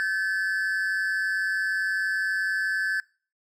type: tone pair together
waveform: triangle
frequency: 1539.5 / 1728 Hz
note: G6 / A6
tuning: -32 / -32 cents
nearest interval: major second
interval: 200 cents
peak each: -24 dBFS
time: 0-3 s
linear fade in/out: 0 ms
effects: noise-tail reverb RT60 0.4 s tail -23 dB re dry + tanh soft clip ceiling -15 dBFS